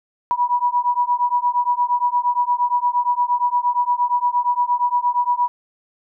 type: beating tone pair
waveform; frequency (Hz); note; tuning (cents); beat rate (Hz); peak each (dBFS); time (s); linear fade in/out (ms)
sine; 970 / 978.6; B5 / B5; -31 / -16; 8.6; -19; 0.31-5.48; 0
effects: none